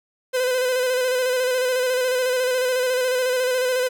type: tone with vibrato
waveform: 45% pulse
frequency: 507 Hz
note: B4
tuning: 45 cents sharp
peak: -19 dBFS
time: 0.33-3.89 s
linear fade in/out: 20 ms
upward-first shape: square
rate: 14 Hz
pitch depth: 30 cents each way
effects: none